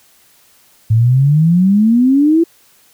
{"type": "exponential sweep", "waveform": "sine", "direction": "up", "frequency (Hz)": [107.5, 340.7], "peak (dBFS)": -7, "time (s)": [0.9, 2.44], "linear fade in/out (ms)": 10, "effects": ["white hiss -50 dBFS RMS until 2.93 s"]}